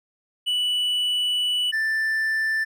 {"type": "tone pair in turn", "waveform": "triangle", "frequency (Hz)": [2960, 1769.7], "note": ["F#7", "A6"], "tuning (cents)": [0, 10], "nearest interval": "major sixth", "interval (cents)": 890, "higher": "first", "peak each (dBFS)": -19, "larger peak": "neither", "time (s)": [[0.46, 1.72], [1.72, 2.65]], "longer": "first", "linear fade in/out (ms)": 20, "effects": []}